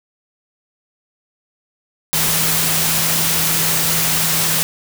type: tone in noise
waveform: sine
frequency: 162.1 Hz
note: E3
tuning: 29 cents flat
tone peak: -26 dBFS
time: 2.13-4.63 s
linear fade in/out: 0 ms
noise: white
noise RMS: -17 dBFS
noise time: 2.13-4.63 s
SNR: -12 dB
effects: none